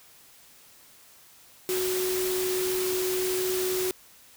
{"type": "tone in noise", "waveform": "sine", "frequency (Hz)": 370, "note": "F#4", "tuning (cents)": 0, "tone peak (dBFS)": -26, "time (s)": [1.69, 3.91], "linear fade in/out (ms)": 0, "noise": "white", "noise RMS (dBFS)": -32, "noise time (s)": [1.69, 3.91], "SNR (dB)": 3, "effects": ["white hiss -54 dBFS RMS until 4.36 s"]}